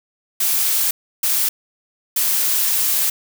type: noise bursts at uneven times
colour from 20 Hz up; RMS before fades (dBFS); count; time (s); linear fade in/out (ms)
blue; -18; 3; 0.4-0.91 / 1.23-1.49 / 2.16-3.1; 5
effects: none